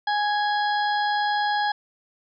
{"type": "harmonic tone", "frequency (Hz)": 830.6, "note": "G#5", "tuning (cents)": 0, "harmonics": [1, 2, 4, 5, 6], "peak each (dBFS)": [-22, -27, -34, -37, -38], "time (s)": [0.07, 1.72], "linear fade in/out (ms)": 5, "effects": []}